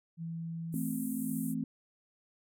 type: tone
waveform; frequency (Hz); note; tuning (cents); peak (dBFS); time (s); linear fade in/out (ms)
sine; 165.4; E3; +6; -36; 0.17-1.44; 50
type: band-pass noise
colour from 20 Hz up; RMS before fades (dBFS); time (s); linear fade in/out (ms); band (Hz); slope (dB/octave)
pink; -46; 0.72-1.55; 50; 8400 to 15000; 48
type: chord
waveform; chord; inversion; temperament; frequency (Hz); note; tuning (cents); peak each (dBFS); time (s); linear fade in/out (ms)
sine; A minor; second; equal; 164.81 / 220 / 261.6; E3 / A3 / C4; 0 / 0 / 0; -38 / -36 / -35; 0.74-1.64; 2
effects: none